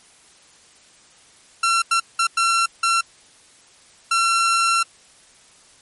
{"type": "tone bursts at uneven times", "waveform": "sawtooth", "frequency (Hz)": 1357, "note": "E6", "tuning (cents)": 50, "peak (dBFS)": -12, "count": 6, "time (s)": [[1.63, 1.82], [1.91, 2], [2.19, 2.27], [2.37, 2.66], [2.83, 3.01], [4.11, 4.83]], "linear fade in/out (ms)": 5, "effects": ["white hiss -51 dBFS RMS until 5.81 s", "MP3 48 kbps"]}